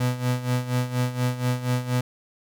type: tone with tremolo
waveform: 35% pulse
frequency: 124.7 Hz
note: B2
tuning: 17 cents sharp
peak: -18 dBFS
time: 0-2.01 s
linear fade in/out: 5 ms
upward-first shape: sine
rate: 4.2 Hz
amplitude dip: 75%
effects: none